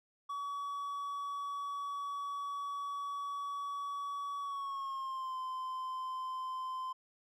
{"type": "tone with pitch glide", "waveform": "triangle", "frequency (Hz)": [1134, 1033.9], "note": ["C#6", "C6"], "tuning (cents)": [39, -21], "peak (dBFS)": -35, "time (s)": [0.29, 6.93], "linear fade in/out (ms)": 10, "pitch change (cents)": -160, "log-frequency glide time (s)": [4.4, 5.37], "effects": []}